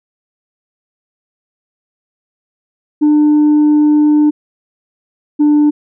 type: tone pair in turn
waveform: sine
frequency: 299.3 / 296.7 Hz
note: D4 / D4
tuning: +33 / +18 cents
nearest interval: unison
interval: 15 cents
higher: first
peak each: -4 dBFS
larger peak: neither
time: 3.01-4.31 / 5.39-5.71 s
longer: first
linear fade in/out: 20 ms
effects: tanh soft clip ceiling -5 dBFS